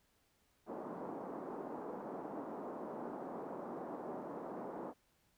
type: band-pass noise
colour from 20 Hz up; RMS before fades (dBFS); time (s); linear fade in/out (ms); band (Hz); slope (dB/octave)
pink; -45; 0.66-4.94; 50; 220 to 1000; 24
effects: pink hiss -75 dBFS RMS until 5.37 s